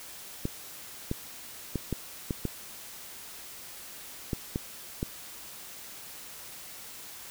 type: clicks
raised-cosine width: 3 ms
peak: -16 dBFS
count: 9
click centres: 0.454 / 1.114 / 1.757 / 1.927 / 2.308 / 2.453 / 4.332 / 4.559 / 5.029 s
effects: white hiss -45 dBFS RMS until 7.3 s